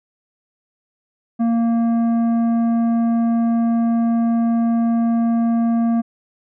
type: tone with tanh clipping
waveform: sine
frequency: 231.3 Hz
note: A#3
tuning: 13 cents flat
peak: -16 dBFS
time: 1.39-6.02 s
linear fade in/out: 20 ms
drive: 9 dB
effects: none